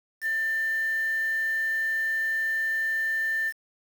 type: tone with quantisation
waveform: sine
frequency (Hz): 1786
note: A6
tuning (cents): +25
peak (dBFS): -24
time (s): 0.21-3.53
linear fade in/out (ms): 50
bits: 7
effects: none